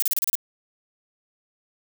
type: noise bursts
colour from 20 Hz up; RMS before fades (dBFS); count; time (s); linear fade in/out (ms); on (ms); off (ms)
violet; -22; 7; 0-0.353; 0; 23; 32
effects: none